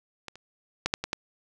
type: clicks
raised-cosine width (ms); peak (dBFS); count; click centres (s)
0.2; -20 / -29 / -8 / -6 / -14 / -10; 6; 0.283 / 0.356 / 0.86 / 0.939 / 1.04 / 1.131
effects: none